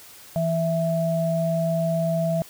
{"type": "tone pair together", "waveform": "sine", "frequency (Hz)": [164.81, 659.2], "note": ["E3", "E5"], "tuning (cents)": [0, 0], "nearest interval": "2 octaves", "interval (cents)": 2400, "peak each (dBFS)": -23, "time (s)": [0.36, 2.42], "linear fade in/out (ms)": 0, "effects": ["white hiss -46 dBFS RMS until 2.49 s"]}